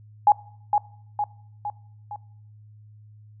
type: tone with echo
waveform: sine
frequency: 830.6 Hz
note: G#5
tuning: in tune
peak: -11 dBFS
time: 0.27-0.32 s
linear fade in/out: 2 ms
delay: 460 ms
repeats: 4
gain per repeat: -5 dB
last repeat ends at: 2.16 s
effects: noise-tail reverb RT60 0.7 s tail -23 dB re dry + added 106 Hz sine -46 dBFS peak until 3.4 s